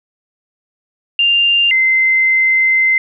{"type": "tone pair in turn", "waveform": "sine", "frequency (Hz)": [2794, 2071], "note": ["F7", "C7"], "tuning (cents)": [0, -18], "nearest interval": "perfect fourth", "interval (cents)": 518, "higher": "first", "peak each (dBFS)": -9, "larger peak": "neither", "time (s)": [[1.19, 1.71], [1.71, 2.98]], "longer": "second", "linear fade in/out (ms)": 2, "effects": []}